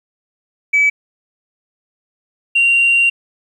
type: tone pair in turn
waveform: sine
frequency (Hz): 2292 / 2763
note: D7 / F7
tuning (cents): -43 / -19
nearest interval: minor third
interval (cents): 324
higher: second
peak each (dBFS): -8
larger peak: neither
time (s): 0.73-0.9 / 2.55-3.1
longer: second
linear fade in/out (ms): 10
effects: tanh soft clip ceiling -6 dBFS + 8-bit